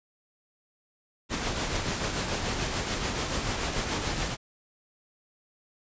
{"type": "noise with tremolo", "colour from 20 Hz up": "pink", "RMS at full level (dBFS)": -28, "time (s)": [1.29, 4.37], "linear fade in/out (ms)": 50, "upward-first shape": "triangle", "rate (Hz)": 6.9, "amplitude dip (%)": 45, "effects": ["resampled to 16000 Hz"]}